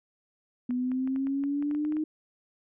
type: exponential sweep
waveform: sine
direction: up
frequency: 245.7 to 311.1 Hz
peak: -26 dBFS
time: 0.69-2.04 s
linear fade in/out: 5 ms
type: clicks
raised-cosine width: 0.5 ms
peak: -32 dBFS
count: 12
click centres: 0.708 / 0.917 / 1.075 / 1.161 / 1.27 / 1.438 / 1.625 / 1.712 / 1.749 / 1.85 / 1.923 / 1.968 s
effects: none